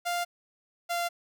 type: tone pair in turn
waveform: sawtooth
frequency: 698.5 / 691.7 Hz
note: F5 / F5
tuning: 0 / -17 cents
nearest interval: unison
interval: 17 cents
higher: first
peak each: -24 / -24 dBFS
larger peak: neither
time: 0.05-0.25 / 0.89-1.09 s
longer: neither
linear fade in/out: 20 ms
effects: none